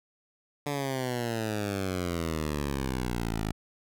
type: exponential sweep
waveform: 10% pulse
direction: down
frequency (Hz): 146.5 to 51.91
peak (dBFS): -21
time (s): 0.66-3.52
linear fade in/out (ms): 5
effects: none